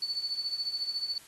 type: tone with tremolo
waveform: sine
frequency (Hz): 4471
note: C#8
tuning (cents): +14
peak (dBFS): -27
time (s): 0.02-1.18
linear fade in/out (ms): 2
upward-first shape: triangle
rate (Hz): 14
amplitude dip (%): 80
effects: white hiss -54 dBFS RMS until 1.27 s + AAC 32 kbps